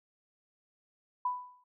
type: tone with exponential decay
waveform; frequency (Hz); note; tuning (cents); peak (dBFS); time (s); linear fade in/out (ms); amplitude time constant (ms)
sine; 993; B5; +9; -26; 1.25-1.64; 5; 83
effects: none